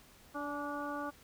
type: harmonic tone with a mistuned harmonic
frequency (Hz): 290.4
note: D4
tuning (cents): -19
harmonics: 1 / 2 / 3 / 4 / 5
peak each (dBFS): -41 / -43 / -44 / -42 / -45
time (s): 0.34-1.11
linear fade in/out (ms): 20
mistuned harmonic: 3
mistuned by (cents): -33
effects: pink hiss -60 dBFS RMS until 1.23 s